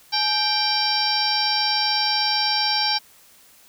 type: harmonic tone with a mistuned harmonic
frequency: 784 Hz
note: G5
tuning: in tune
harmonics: 1 / 2 / 3 / 4 / 5 / 6 / 7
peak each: -25 / -31 / -30 / -30 / -29 / -24 / -24 dBFS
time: 0.12-2.99 s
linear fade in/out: 20 ms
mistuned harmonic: 1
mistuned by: +130 cents
effects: white hiss -52 dBFS RMS until 3.68 s